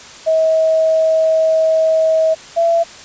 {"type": "tone pair in turn", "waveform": "sine", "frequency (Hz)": [640, 671.8], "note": ["D#5", "E5"], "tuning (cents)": [49, 33], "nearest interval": "minor second", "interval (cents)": 84, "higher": "second", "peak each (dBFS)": -10, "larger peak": "neither", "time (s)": [[0.26, 2.35], [2.56, 2.84]], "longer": "first", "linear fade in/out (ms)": 20, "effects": ["white hiss -36 dBFS RMS until 3.04 s", "resampled to 16000 Hz"]}